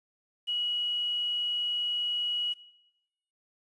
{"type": "tone with quantisation", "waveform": "sine", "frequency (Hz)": 2915, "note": "F#7", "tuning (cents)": -26, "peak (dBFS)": -28, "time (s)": [0.47, 2.54], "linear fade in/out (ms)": 20, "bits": 9, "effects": ["noise-tail reverb RT60 0.9 s tail -19 dB re dry", "resampled to 24000 Hz"]}